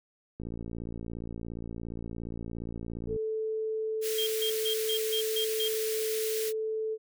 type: click train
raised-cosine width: 3 ms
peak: -26 dBFS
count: 159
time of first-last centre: 0.4-3.162 s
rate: 57.2 Hz
type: tone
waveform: sine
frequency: 438.4 Hz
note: A4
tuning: 6 cents flat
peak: -29 dBFS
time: 3.07-6.98 s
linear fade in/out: 50 ms
type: high-pass noise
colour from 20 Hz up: white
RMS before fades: -36 dBFS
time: 4.01-6.53 s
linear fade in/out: 50 ms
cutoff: 1700 Hz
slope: 24 dB/octave
type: tone bursts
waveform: sine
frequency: 3213 Hz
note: G7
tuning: 42 cents sharp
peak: -29 dBFS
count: 7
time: 4.18-5.682 s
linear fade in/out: 5 ms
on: 86 ms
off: 150 ms
effects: none